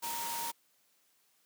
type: tone in noise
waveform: sine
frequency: 932.3 Hz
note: A#5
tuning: in tune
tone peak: -38 dBFS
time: 0.02-0.52 s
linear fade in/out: 20 ms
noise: white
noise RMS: -39 dBFS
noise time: 0.02-0.52 s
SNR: -2 dB
effects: white hiss -71 dBFS RMS until 1.45 s + high-pass 150 Hz 12 dB/octave